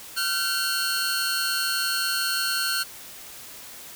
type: tone cluster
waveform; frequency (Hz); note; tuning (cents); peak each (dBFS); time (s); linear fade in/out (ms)
sawtooth; 1382 / 1533 / 4325; F6 / G6 / C#8; -19 / -39 / -43; -25 / -25 / -24; 0.16-2.84; 20
effects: white hiss -42 dBFS RMS until 3.95 s